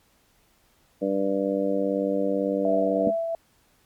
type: harmonic tone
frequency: 98 Hz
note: G2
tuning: in tune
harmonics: 2 / 3 / 4 / 5 / 6 / 7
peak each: -30 / -27 / -36 / -26 / -28 / -40 dBFS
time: 1.01-3.11 s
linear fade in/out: 20 ms
type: tone with tremolo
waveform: sine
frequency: 664 Hz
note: E5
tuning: 12 cents sharp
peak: -21 dBFS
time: 2.65-3.35 s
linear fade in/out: 2 ms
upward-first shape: triangle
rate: 2.8 Hz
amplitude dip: 45%
type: tone with exponential decay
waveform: sine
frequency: 210 Hz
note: G#3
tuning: 19 cents sharp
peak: -18 dBFS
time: 3.07-3.17 s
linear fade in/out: 2 ms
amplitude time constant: 20 ms
effects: pink hiss -63 dBFS RMS until 3.85 s + MP3 96 kbps